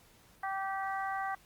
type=harmonic tone; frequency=388.1 Hz; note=G4; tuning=17 cents flat; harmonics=2 / 3 / 4 / 5; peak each=-35 / -39 / -41 / -43 dBFS; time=0.43-1.35 s; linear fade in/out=5 ms; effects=pink hiss -62 dBFS RMS until 1.45 s + Opus 48 kbps